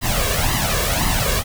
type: noise with flanger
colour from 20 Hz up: pink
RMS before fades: -19 dBFS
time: 0.01-1.44 s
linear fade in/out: 50 ms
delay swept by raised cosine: 1 to 1.82 ms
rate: 1.9 Hz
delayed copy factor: +0.7
effects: none